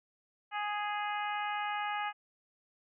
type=harmonic tone; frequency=415.3 Hz; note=G#4; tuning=in tune; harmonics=2 / 3 / 4 / 5 / 6 / 7; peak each=-35 / -39 / -41 / -43 / -45 / -46 dBFS; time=0.51-2.13 s; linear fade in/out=50 ms; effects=none